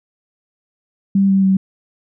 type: tone with pitch steps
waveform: sine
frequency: 196 / 193.64 / 191.3 Hz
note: G3 / G3 / G3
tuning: 0 / -21 / -42 cents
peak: -10 dBFS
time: 1.15-1.57 s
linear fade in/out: 5 ms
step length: 140 ms
effects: none